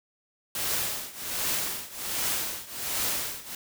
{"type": "noise with tremolo", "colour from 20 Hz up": "white", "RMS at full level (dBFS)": -27, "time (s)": [0.55, 3.55], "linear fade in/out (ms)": 2, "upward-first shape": "triangle", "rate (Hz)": 1.3, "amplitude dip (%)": 90, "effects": []}